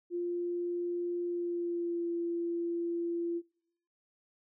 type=tone with pitch glide; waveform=sine; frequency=349.2 to 341.2 Hz; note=F4 to F4; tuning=0 to -40 cents; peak=-31 dBFS; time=0.1-3.42 s; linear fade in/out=50 ms; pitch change=-40 cents; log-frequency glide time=1.24-2.1 s; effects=noise-tail reverb RT60 0.8 s tail -25 dB re dry